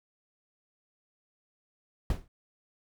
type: noise with exponential decay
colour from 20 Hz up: brown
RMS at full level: -24 dBFS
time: 2.1-2.28 s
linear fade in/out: 2 ms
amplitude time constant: 37 ms
effects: none